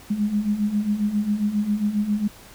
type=beating tone pair; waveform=sine; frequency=203.3 / 210.7 Hz; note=G#3 / G#3; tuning=-37 / +25 cents; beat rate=7.4 Hz; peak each=-26 / -21 dBFS; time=0.1-2.28 s; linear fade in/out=10 ms; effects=pink hiss -46 dBFS RMS until 2.54 s